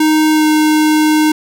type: tone with pitch glide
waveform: square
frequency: 310.3 to 307.6 Hz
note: D#4 to D#4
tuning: -5 to -20 cents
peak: -9 dBFS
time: 0-1.32 s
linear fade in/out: 5 ms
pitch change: -15 cents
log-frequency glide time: 0.32-0.46 s
effects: none